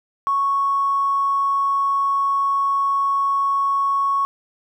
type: tone with tanh clipping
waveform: triangle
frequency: 1107 Hz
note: C#6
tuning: 3 cents flat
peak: -16 dBFS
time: 0.27-4.25 s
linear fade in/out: 0 ms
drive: 2 dB
effects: none